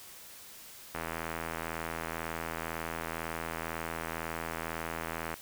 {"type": "click train", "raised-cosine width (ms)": 0.5, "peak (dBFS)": -20, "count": 361, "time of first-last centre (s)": [0.95, 5.34], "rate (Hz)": 82, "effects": ["white hiss -50 dBFS RMS until 5.41 s"]}